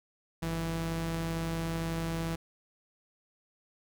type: tone pair together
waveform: sawtooth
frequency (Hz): 48.96 / 164.81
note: G1 / E3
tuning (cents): -1 / 0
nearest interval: octave + major sixth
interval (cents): 2101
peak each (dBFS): -35 / -28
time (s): 0.42-2.36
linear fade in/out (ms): 10
effects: none